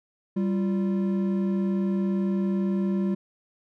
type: tone pair together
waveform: triangle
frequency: 194.8 / 347.1 Hz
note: G3 / F4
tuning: -11 / -11 cents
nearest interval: minor seventh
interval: 1000 cents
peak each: -21 / -29 dBFS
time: 0.36-3.15 s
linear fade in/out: 10 ms
effects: none